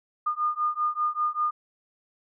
sine beating tone pair, 1215 / 1220.1 Hz, D#6 / D#6, -42 / -34 cents, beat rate 5.1 Hz, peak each -27 dBFS, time 0.26-1.51 s, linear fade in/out 10 ms, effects none

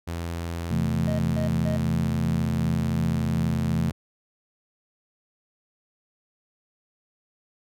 sawtooth tone with pitch glide, 84.5 to 83.77 Hz, E2 to E2, +43 to +28 cents, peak -25 dBFS, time 0.07-3.92 s, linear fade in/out 10 ms, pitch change -15 cents, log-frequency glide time 1.32-1.39 s
sine chord, A minor, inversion first, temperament equal, 130.81 / 164.81 / 220 Hz, C3 / E3 / A3, 0 / 0 / 0 cents, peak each -27 dBFS, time 0.71-3.9 s, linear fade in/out 2 ms
triangle tone bursts, 622.3 Hz, D#5, in tune, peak -28 dBFS, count 3, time 1.07-1.77 s, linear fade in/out 10 ms, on 120 ms, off 170 ms
effects none

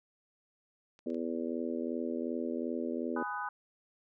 clicks, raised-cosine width 0.2 ms, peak -40 dBFS, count 3, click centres 0.991 / 1.102 / 1.145 s
harmonic tone, 82.7 Hz, E2, 6 cents sharp, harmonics 3 / 4 / 5 / 6 / 7, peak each -36 / -38 / -40 / -42 / -43 dBFS, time 1.06-3.23 s, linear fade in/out 5 ms
sine chord, G# minor seventh, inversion none, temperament just, 830.6 / 996.7 / 1245.9 / 1495.1 Hz, G#5 / B5 / D#6 / F#6, 0 / +16 / +2 / +18 cents, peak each -40 dBFS, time 3.16-3.49 s, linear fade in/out 5 ms
effects none

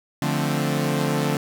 sawtooth chord, D minor seventh, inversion none, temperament equal, 146.83 / 174.61 / 220 / 261.6 Hz, D3 / F3 / A3 / C4, 0 / 0 / 0 / 0 cents, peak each -20 / -24 / -24 / -24 dBFS, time 0.22-1.37 s, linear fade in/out 2 ms, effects none

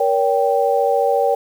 sine chord, G diminished, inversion first, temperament just, 470.4 / 564.5 / 784 Hz, Bb4 / Db5 / G5, +16 / +31 / 0 cents, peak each -18 dBFS, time 0-1.35 s, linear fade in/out 5 ms, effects 7-bit

